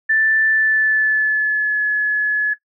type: tone with pitch glide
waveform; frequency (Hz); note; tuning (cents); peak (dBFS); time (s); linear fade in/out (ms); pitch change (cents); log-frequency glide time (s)
sine; 1764 to 1703.9; A6 to G#6; +4 to +44; -13; 0.09-2.54; 10; -60; 0.48-1.82
effects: noise-tail reverb RT60 0.1 s tail -17 dB re dry